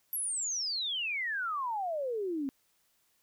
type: exponential sweep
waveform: sine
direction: down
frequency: 11840 to 261.6 Hz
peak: -31 dBFS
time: 0.13-2.49 s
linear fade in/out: 0 ms
effects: white hiss -72 dBFS RMS until 3.22 s